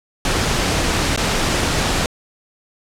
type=noise with dropouts; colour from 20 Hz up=pink; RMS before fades=-18 dBFS; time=0.25-2.06 s; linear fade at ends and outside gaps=1 ms; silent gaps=1.162-1.175 s; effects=low-pass 8000 Hz 12 dB/octave